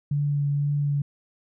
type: tone with vibrato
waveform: sine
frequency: 144 Hz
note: D3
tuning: 34 cents flat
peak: -21 dBFS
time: 0.11-1.02 s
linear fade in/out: 5 ms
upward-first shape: triangle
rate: 2 Hz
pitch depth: 15 cents each way
effects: none